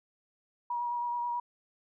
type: tone with vibrato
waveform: sine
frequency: 959 Hz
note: A#5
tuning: 49 cents sharp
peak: -30 dBFS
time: 0.7-1.4 s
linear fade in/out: 5 ms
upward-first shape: triangle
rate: 9.3 Hz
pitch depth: 21 cents each way
effects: none